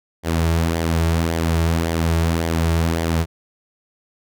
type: tone with flanger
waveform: sawtooth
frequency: 82.6 Hz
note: E2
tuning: 4 cents sharp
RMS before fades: -19 dBFS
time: 0.23-3.26 s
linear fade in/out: 50 ms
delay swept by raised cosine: 0.74 to 4.04 ms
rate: 1.8 Hz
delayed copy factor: -0.5
effects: none